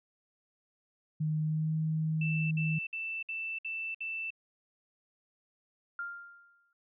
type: tone with pitch glide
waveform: sine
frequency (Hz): 154.8 to 157.69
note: D#3 to D#3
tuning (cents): -9 to +24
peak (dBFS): -28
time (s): 1.2-2.79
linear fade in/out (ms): 10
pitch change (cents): +33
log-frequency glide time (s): 1.42-1.73
type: tone bursts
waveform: sine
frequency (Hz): 2659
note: E7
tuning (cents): +14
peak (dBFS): -34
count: 6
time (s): 2.21-4.305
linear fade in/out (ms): 5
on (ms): 300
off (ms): 59
type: tone with exponential decay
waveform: sine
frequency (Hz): 1396.9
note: F6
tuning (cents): 0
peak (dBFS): -33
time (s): 5.99-6.73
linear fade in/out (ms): 2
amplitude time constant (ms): 160
effects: none